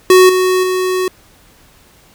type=tone with level steps; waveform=square; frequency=370 Hz; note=F#4; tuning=in tune; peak=-4 / -11 / -14 dBFS; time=0.1-1.08 s; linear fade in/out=2 ms; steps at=0.29 / 0.63 s; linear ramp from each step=5 ms; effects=pink hiss -47 dBFS RMS until 2.14 s